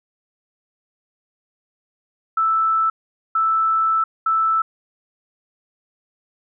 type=tone bursts at uneven times; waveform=sine; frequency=1318.5 Hz; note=E6; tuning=in tune; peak=-15 dBFS; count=3; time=2.37-2.9 / 3.35-4.04 / 4.26-4.62 s; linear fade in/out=5 ms; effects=none